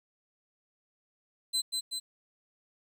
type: tone with echo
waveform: 30% pulse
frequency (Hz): 4048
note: B7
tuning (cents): +42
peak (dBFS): -24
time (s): 1.53-1.62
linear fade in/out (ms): 20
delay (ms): 190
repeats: 2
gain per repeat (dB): -3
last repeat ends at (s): 2
effects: 11-bit